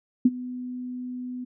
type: tone with ADSR envelope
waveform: sine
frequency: 249.8 Hz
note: B3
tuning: 20 cents sharp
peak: -11 dBFS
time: 0.25-1.45 s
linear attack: 6 ms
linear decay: 38 ms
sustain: -20 dB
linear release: 15 ms
effects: none